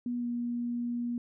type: tone with pitch glide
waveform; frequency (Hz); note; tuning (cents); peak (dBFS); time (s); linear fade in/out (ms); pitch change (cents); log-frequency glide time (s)
sine; 242.7 to 239.5; B3 to A#3; -30 to +47; -30; 0.06-1.18; 2; -23; 0.18-0.26
effects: none